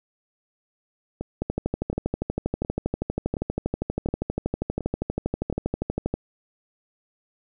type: two click trains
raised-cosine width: 2 ms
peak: -11 / -17 dBFS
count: 60 / 7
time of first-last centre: 1.42-6.14 / 1.21-5.527 s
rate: 12.5 / 1.39 Hz
effects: none